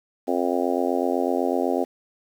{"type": "harmonic tone", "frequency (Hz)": 88, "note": "F2", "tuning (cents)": 14, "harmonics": [3, 4, 5, 6, 7, 8, 9], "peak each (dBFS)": [-26, -27, -28, -29, -29, -30, -31], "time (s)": [0.27, 1.85], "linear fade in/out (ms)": 20, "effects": ["8-bit"]}